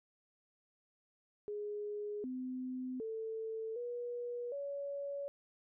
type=tone with pitch steps; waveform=sine; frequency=415.7 / 255.5 / 444.4 / 482.8 / 564 Hz; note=G#4 / C4 / A4 / B4 / C#5; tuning=+2 / -41 / +17 / -39 / +30 cents; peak=-38 dBFS; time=1.48-5.28 s; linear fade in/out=0 ms; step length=760 ms; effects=none